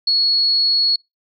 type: tone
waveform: sine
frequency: 4353 Hz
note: C#8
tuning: 32 cents flat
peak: -13 dBFS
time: 0.07-0.96 s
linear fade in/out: 5 ms
effects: noise-tail reverb RT60 0.2 s tail -26 dB re dry